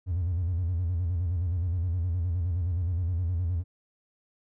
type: tone with vibrato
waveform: triangle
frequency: 87.31 Hz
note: F2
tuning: in tune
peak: -22 dBFS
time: 0.06-3.64 s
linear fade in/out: 50 ms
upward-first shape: square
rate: 9.6 Hz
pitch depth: 95 cents each way
effects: tanh soft clip ceiling -21 dBFS